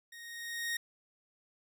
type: tone with level ramp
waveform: sawtooth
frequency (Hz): 1864.7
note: A#6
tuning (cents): 0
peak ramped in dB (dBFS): -45 to -28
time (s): 0.12-0.77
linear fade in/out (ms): 5
effects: none